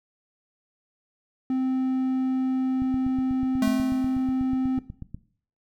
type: tone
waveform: triangle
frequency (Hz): 260.2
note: C4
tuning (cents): -9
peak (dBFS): -20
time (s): 1.5-4.79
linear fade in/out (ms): 2
type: click train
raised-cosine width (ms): 5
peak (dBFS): -23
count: 20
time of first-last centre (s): 2.82-5.146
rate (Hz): 8.17
type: tone with exponential decay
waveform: square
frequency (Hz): 217.1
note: A3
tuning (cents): -23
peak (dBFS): -22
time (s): 3.62-4.54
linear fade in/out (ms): 2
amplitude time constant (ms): 200
effects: noise-tail reverb RT60 0.5 s tail -17 dB re dry